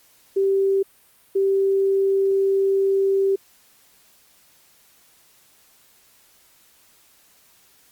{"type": "tone pair in turn", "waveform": "sine", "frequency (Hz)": [390, 390], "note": ["G4", "G4"], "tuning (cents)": [-9, -9], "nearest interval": "unison", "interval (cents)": 0, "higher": "neither", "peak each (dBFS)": -16, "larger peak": "neither", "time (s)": [[0.36, 0.83], [1.35, 3.36]], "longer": "second", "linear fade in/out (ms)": 10, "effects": ["white hiss -56 dBFS RMS until 7.91 s", "Opus 48 kbps"]}